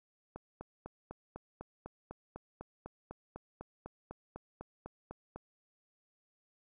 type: click train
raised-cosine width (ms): 1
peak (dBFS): -30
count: 21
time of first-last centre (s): 0.36-5.36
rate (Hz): 4
effects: none